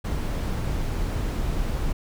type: noise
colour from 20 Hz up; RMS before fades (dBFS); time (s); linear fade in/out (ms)
brown; -26; 0.04-1.93; 10
effects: none